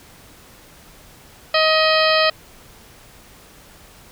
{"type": "harmonic tone with a mistuned harmonic", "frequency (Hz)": 630, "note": "D#5", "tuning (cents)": 21, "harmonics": [1, 2, 3, 4, 5, 6, 7, 8], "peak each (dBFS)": [-17, -20, -22, -23, -24, -25, -25, -26], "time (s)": [1.54, 2.3], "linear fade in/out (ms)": 5, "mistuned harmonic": 6, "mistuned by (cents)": 100, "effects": ["pink hiss -46 dBFS RMS until 4.11 s"]}